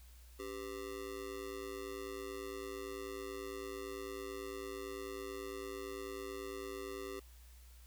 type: tone with amplitude modulation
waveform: square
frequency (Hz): 392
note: G4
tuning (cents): 0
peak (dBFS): -39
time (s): 0.39-7.2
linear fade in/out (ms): 10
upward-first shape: sine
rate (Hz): 109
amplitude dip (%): 95
effects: added 60 Hz sine -55 dBFS peak until 7.86 s + white hiss -65 dBFS RMS until 7.86 s